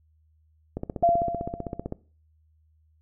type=click train; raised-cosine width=2 ms; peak=-17 dBFS; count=19; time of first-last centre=0.77-1.924 s; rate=15.6 Hz
type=tone with exponential decay; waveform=sine; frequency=686 Hz; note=F5; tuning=31 cents flat; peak=-15 dBFS; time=1.03-1.86 s; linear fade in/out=5 ms; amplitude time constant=180 ms
effects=noise-tail reverb RT60 0.4 s tail -21 dB re dry + added 78 Hz sine -60 dBFS peak until 3.01 s